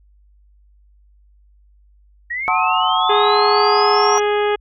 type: linear sweep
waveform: sine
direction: up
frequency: 1864.7 to 5800 Hz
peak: -21 dBFS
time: 2.3-4.2 s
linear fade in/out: 10 ms
type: chord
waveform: sine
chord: F# diminished seventh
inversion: none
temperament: just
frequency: 740 / 888 / 1065.6 / 1278.7 Hz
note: F#5 / A5 / C6 / Eb6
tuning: 0 / +16 / +31 / +47 cents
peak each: -20 dBFS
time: 2.48-4.18 s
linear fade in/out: 0 ms
type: harmonic tone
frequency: 415.3 Hz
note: G#4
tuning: in tune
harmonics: 1 / 2 / 3 / 4 / 5 / 6 / 7 / 8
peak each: -16 / -22 / -26 / -28 / -30 / -32 / -33 / -34 dBFS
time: 3.09-4.56 s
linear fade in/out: 10 ms
effects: added 50 Hz sine -49 dBFS peak until 4.6 s